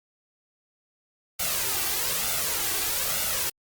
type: noise with flanger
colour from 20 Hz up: white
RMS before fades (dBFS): -27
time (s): 1.39-3.5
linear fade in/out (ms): 10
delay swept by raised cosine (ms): 1.4 to 2.6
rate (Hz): 1.1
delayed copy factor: +0.6
effects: Opus 48 kbps

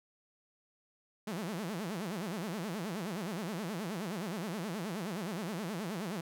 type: tone with vibrato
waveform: sawtooth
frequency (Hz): 190.2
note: F#3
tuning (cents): +48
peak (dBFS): -32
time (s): 1.27-6.21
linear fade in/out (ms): 5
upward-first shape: sine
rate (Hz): 9.5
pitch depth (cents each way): 280
effects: none

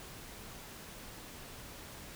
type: silence
effects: pink hiss -49 dBFS RMS until 2.15 s

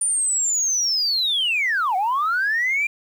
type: linear two-way sweep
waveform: sine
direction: down then up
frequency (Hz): 9300 to 719 to 2405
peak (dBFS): -17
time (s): 0.01-2.87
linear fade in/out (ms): 5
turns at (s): 1.96
effects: tanh soft clip ceiling -15 dBFS + 8-bit

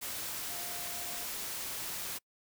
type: tone in noise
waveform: sine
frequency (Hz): 700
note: F5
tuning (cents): +4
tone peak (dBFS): -49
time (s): 0.49-1.25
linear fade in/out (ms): 20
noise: white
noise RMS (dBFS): -39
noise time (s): 0.01-2.19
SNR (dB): -13
effects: noise-tail reverb RT60 0.1 s tail -26 dB re dry

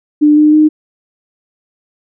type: tone with pitch steps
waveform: sine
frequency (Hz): 298.5 / 302.7 / 306.9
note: D4 / D#4 / D#4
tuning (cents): +28 / -48 / -24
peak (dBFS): -4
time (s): 0.21-0.69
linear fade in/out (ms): 20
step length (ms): 160
effects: none

